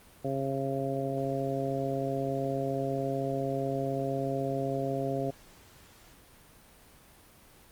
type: harmonic tone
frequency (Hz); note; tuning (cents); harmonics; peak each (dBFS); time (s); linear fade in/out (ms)
135.9; C#3; -34; 1 / 2 / 3 / 4 / 5; -35 / -35 / -35 / -35 / -35; 0.24-5.31; 10
effects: pink hiss -56 dBFS RMS until 7.71 s + Opus 32 kbps